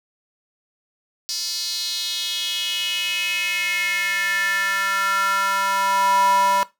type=tone with high-pass filter sweep; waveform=square; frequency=196 Hz; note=G3; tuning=in tune; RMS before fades=-22 dBFS; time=1.29-6.63 s; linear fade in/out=0 ms; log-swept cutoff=4900 to 860 Hz; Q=4.8; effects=noise-tail reverb RT60 0.2 s tail -18 dB re dry